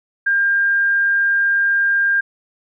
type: tone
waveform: sine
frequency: 1602 Hz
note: G6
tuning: 37 cents sharp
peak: -13 dBFS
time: 0.26-2.21 s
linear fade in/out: 10 ms
effects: none